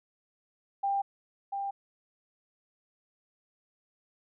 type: tone with echo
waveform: sine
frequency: 794 Hz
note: G5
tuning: 22 cents sharp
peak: -26 dBFS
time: 0.83-1.02 s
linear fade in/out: 10 ms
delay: 690 ms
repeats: 1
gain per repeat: -5 dB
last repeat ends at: 1.71 s
effects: none